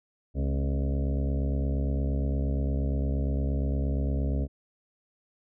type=harmonic tone with a mistuned harmonic; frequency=68.6 Hz; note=C#2; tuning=17 cents flat; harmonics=1 / 2 / 3 / 4 / 6 / 7 / 8 / 9 / 10; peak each=-26 / -32 / -37 / -36 / -42 / -44 / -44 / -44 / -53 dBFS; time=0.34-4.48 s; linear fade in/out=50 ms; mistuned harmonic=3; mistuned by=+68 cents; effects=none